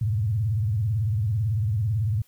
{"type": "tone with vibrato", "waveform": "sine", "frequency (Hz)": 106.8, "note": "G#2", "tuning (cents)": 49, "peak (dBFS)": -21, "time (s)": [0.01, 2.22], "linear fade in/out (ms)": 5, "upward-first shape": "sine", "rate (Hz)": 18, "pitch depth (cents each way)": 220, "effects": ["white hiss -62 dBFS RMS until 2.27 s"]}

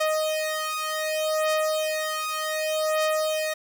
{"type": "beating tone pair", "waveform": "sawtooth", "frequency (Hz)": [622.3, 622.96], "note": ["D#5", "D#5"], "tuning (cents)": [0, 2], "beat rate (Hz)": 0.66, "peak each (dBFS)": -23, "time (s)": [0, 3.54], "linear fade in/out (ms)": 10, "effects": []}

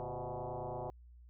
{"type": "tone with frequency modulation", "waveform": "sine", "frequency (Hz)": 109.5, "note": "A2", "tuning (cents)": -8, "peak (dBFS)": -38, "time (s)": [0, 0.9], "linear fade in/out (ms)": 0, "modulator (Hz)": 124, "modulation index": 6.6, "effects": ["added 60 Hz sine -54 dBFS peak until 1.29 s"]}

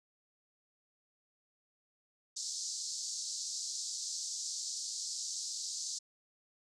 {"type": "band-pass noise", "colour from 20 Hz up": "white", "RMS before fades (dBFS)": -40, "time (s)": [2.36, 5.99], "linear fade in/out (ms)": 10, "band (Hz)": [4300, 7600], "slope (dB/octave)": 48, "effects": []}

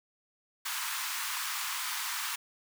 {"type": "high-pass noise", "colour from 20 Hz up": "pink", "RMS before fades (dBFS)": -35, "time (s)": [0.65, 2.36], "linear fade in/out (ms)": 10, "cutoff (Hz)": 940, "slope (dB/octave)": 48, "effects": []}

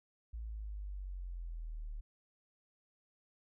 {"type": "exponential sweep", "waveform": "sine", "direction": "down", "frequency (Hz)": [56.7, 36.71], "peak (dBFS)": -40, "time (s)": [0.33, 2.01], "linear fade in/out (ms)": 10, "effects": []}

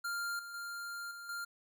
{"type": "tone with level steps", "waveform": "square", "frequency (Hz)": 1396.9, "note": "F6", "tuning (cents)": 0, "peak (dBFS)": [-36, -45, -41, -46, -39], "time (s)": [0.04, 1.45], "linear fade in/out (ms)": 10, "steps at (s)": [0.39, 0.54, 1.11, 1.29], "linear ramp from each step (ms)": 2, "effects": []}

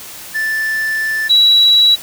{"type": "tone pair in turn", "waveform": ["triangle", "sine"], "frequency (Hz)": [1760, 3906], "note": ["A6", "B7"], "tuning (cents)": [0, -20], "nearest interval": "octave + major second", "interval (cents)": 1380, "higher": "second", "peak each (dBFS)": [-13, -6], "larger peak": "second", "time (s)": [[0.34, 1.29], [1.29, 1.96]], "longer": "first", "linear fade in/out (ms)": 20, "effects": ["white hiss -32 dBFS RMS until 2.02 s"]}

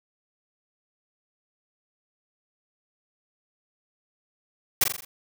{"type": "noise with echo", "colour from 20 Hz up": "white", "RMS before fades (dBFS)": -19, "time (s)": [4.81, 4.84], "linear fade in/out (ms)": 5, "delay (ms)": 42, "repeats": 5, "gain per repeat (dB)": -5, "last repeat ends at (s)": 5.05, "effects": []}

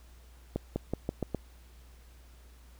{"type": "accelerating click train", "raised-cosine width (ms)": 2, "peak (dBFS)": -17, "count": 6, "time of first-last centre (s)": [0.56, 1.347], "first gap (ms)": 200, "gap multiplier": 0.88, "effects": ["added 60 Hz sine -52 dBFS peak until 2.79 s", "pink hiss -62 dBFS RMS until 2.79 s"]}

